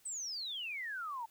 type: exponential sweep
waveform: sine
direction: down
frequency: 8372 to 883 Hz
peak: -38 dBFS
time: 0.05-1.26 s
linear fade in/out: 10 ms
effects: white hiss -67 dBFS RMS until 1.3 s